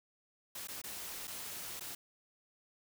white noise with dropouts, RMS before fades -44 dBFS, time 0.55-1.95 s, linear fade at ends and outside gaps 5 ms, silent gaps 0.673-0.684 / 0.817-0.838 / 1.273-1.277 / 1.797-1.807 s, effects none

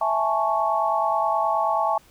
sine chord, A major seventh, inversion second, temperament equal, 659.3 / 830.6 / 880 / 1108.7 Hz, E5 / G#5 / A5 / C#6, 0 / 0 / 0 / 0 cents, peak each -25 dBFS, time 0.01-1.98 s, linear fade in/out 5 ms, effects pink hiss -55 dBFS RMS until 2.1 s

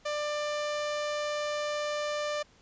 sawtooth tone, 594 Hz, D5, 20 cents sharp, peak -26 dBFS, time 0.05-2.43 s, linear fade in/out 10 ms, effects pink hiss -61 dBFS RMS until 2.61 s + resampled to 16000 Hz

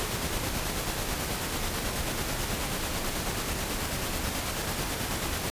pink noise with tremolo, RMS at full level -30 dBFS, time 0-5.5 s, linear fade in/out 0 ms, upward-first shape square, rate 9.2 Hz, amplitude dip 25%, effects resampled to 32000 Hz

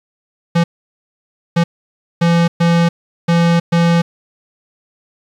square tone bursts at uneven times, 169.7 Hz, F3, 49 cents flat, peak -10 dBFS, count 6, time 0.55-0.64 / 1.56-1.64 / 2.21-2.48 / 2.6-2.89 / 3.28-3.6 / 3.72-4.02 s, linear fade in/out 10 ms, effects low-pass 5000 Hz 12 dB/octave + 7-bit

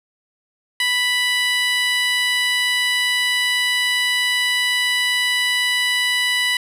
15% pulse tone with high-pass filter, 987.8 Hz, B5, in tune, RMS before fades -19 dBFS, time 0.8-6.57 s, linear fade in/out 2 ms, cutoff 2000 Hz, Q 1.6, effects resampled to 32000 Hz + 8-bit

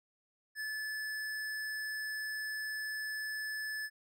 sine tone with hard clipping, 1733 Hz, A6, 27 cents flat, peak -38 dBFS, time 0.55-3.9 s, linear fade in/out 50 ms, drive 15 dB, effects none

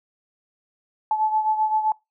sine beating tone pair, 864 / 871.7 Hz, A5 / A5, -32 / -16 cents, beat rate 7.7 Hz, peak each -20 / -26 dBFS, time 1.11-1.92 s, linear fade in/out 2 ms, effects noise-tail reverb RT60 0.2 s tail -23 dB re dry

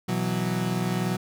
35% pulse chord, B suspended fourth, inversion none, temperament equal, 123.47 / 164.81 / 185 Hz, B2 / E3 / F#3, 0 / 0 / 0 cents, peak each -28 / -30 / -25 dBFS, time 0.08-1.17 s, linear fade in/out 10 ms, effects none

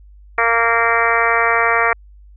harmonic tone, 231.1 Hz, A#3, 15 cents flat, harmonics 2 / 3 / 4 / 5 / 6 / 7 / 8 / 9 / 10, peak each -22 / -21 / -23 / -19 / -20 / -25 / -19 / -23 / -23 dBFS, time 0.38-1.93 s, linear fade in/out 2 ms, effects added 50 Hz sine -40 dBFS peak until 2.36 s

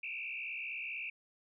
sine tone with frequency modulation, 2515 Hz, D#7, 18 cents sharp, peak -38 dBFS, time 0.03-1.1 s, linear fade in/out 5 ms, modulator 64.2 Hz, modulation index 3.4, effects none

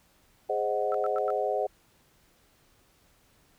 sine chord, Ab dominant seventh, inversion none, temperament equal, 415.3 / 523.3 / 622.3 / 740 Hz, Ab4 / C5 / Eb5 / Gb5, 0 / 0 / 0 / 0 cents, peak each -31 dBFS, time 0.49-1.67 s, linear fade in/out 10 ms
sine tone bursts, 1318.5 Hz, E6, in tune, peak -33 dBFS, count 4, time 0.92-1.304 s, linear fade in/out 0 ms, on 24 ms, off 96 ms
effects pink hiss -64 dBFS RMS until 3.58 s

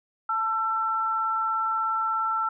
sine tone pair together, 882 / 1341.6 Hz, A5 / E6, +4 / +30 cents, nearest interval perfect fifth, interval 726 cents, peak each -30 / -24 dBFS, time 0.29-2.49 s, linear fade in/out 5 ms, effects none

